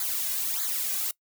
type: noise with flanger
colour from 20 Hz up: blue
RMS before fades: -29 dBFS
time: 0-1.11 s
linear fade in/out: 2 ms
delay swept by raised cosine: 0.35 to 2.25 ms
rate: 1.6 Hz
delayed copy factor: -0.85
effects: noise-tail reverb RT60 0.1 s tail -22 dB re dry